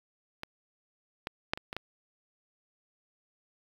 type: clicks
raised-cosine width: 0.3 ms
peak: -21 / -18 / -11 / -24 / -21 / -18 dBFS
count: 6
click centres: 0.434 / 1.271 / 1.535 / 1.575 / 1.729 / 1.766 s
effects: 7-bit